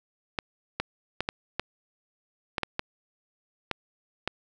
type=clicks; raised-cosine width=0.3 ms; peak=-11 dBFS; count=10; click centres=0.388 / 0.8 / 1.206 / 1.289 / 1.596 / 2.582 / 2.633 / 2.794 / 3.713 / 4.276 s; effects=none